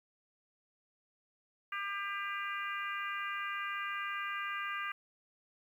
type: harmonic tone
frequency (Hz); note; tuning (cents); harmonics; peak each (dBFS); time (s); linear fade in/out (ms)
399.4; G4; +32; 3 / 4 / 5 / 6 / 7; -39 / -41 / -43 / -45 / -46; 1.72-4.92; 5
effects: 11-bit